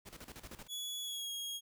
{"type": "noise with tremolo", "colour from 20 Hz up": "pink", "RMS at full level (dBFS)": -49, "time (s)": [0.05, 0.68], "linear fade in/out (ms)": 20, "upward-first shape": "square", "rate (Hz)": 13, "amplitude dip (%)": 75}
{"type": "tone with pitch glide", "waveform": "sawtooth", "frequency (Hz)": [3390, 3282], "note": ["G#7", "G#7"], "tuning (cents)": [35, -21], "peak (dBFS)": -36, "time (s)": [0.68, 1.61], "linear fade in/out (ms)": 50, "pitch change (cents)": -56, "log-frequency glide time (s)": [1.02, 1.31]}
{"effects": []}